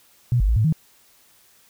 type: tone with pitch steps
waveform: sine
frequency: 121.6 / 48.88 / 56.8 / 108.5 / 158.2 Hz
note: B2 / G1 / A#1 / A2 / D#3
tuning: -26 / -4 / -44 / -24 / +29 cents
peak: -15 dBFS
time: 0.32-0.725 s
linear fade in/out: 0 ms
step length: 81 ms
effects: white hiss -56 dBFS RMS until 1.69 s